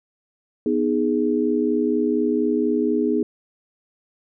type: chord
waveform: sine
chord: G# minor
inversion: first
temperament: equal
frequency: 246.9 / 311.1 / 415.3 Hz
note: B3 / D#4 / G#4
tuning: 0 / 0 / 0 cents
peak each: -22 dBFS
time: 0.66-3.23 s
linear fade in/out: 2 ms
effects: none